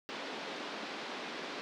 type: band-pass noise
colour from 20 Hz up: pink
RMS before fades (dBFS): -42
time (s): 0.09-1.61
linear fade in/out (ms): 0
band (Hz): 250 to 4600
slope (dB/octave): 24
effects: none